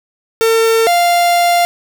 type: tone pair in turn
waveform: 45% pulse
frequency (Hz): 451.8 / 696.6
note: A4 / F5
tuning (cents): +46 / -5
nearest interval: perfect fifth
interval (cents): 749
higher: second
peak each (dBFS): -9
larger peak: neither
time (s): 0.41-0.87 / 0.87-1.65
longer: second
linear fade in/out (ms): 0
effects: none